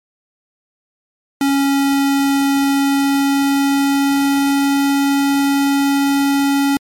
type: tone with pitch glide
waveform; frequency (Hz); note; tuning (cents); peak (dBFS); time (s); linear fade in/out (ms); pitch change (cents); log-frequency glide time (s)
square; 277.2 to 279; C#4 to C#4; 0 to +11; -13; 1.41-6.77; 2; +11; 2.63-4.87
effects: MP3 64 kbps